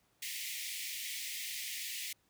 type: high-pass noise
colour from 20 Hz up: pink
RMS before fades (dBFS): -41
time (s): 0.22-2.13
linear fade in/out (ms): 5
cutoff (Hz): 1900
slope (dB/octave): 96
effects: pink hiss -73 dBFS RMS until 2.29 s + high-pass 60 Hz 12 dB/octave